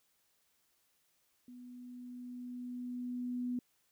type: tone with level ramp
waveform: sine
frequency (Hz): 246.9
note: B3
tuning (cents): 0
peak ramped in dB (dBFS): -49 to -33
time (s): 1.48-3.59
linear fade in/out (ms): 2
effects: white hiss -75 dBFS RMS until 3.91 s